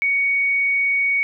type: tone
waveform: sine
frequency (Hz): 2236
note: C#7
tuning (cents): +14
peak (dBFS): -16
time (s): 0.02-1.23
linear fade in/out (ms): 0
effects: none